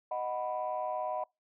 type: chord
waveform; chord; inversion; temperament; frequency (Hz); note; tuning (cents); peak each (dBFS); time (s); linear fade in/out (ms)
sine; B major; first; equal; 622.3 / 740 / 987.8; D#5 / F#5 / B5; 0 / 0 / 0; -35 / -35 / -37; 0.11-1.24; 5
effects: noise-tail reverb RT60 0.2 s tail -25 dB re dry + tanh soft clip ceiling -24 dBFS